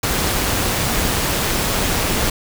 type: noise with amplitude modulation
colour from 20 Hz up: pink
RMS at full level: -17 dBFS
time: 0.03-2.3 s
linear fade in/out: 5 ms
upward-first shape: sine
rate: 203 Hz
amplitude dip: 45%
effects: none